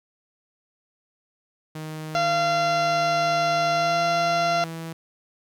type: tone with pitch glide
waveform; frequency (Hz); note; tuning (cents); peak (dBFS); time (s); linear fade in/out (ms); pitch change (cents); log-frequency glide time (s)
sawtooth; 156.1 to 163.77; D#3 to E3; +6 to -11; -28; 1.75-4.93; 5; +83; 3.71-4.01
type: harmonic tone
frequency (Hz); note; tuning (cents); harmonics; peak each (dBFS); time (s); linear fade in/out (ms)
687; F5; -29; 1 / 2 / 3 / 4 / 5 / 6 / 7 / 8 / 9; -21 / -26 / -34 / -34 / -38 / -35 / -41 / -40 / -41; 2.15-4.64; 0
effects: none